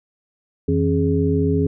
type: tone cluster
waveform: sine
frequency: 89.2 / 163.7 / 271.2 / 417.5 Hz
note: F2 / E3 / C#4 / G#4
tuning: +37 / -12 / -38 / +9 cents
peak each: -21 dBFS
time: 0.68-1.67 s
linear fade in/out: 5 ms
effects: none